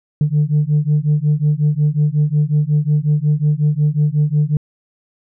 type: beating tone pair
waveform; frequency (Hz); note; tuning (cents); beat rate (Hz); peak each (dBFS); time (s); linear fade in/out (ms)
sine; 146.83 / 152.33; D3 / D#3; 0 / -36; 5.5; -14 / -14; 0.21-4.57; 2
effects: tanh soft clip ceiling -8 dBFS